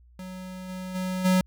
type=tone with level steps; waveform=square; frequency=185 Hz; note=F#3; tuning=in tune; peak=-37 / -34 / -28 / -19 dBFS; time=0.19-1.41 s; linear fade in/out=2 ms; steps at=0.68 / 0.94 / 1.24 s; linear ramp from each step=20 ms; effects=added 60 Hz sine -52 dBFS peak until 1.46 s